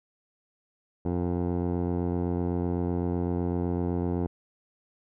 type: tone with low-pass filter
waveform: 15% pulse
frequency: 87.9 Hz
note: F2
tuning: 12 cents sharp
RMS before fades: -28 dBFS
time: 1.05-4.27 s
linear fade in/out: 5 ms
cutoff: 580 Hz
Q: 1.8
effects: none